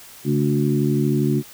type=harmonic tone with a mistuned harmonic; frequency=72.6 Hz; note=D2; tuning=19 cents flat; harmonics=2 / 3 / 4 / 5; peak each=-20 / -22 / -23 / -24 dBFS; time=0.24-1.43 s; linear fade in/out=50 ms; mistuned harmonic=2; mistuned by=-59 cents; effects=white hiss -43 dBFS RMS until 1.53 s